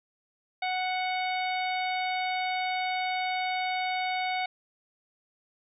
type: harmonic tone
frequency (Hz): 740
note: F#5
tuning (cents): 0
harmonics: 1 / 2 / 3 / 4 / 5 / 6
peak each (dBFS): -29 / -40 / -33 / -43 / -40 / -45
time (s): 0.62-4.46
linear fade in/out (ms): 5
effects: none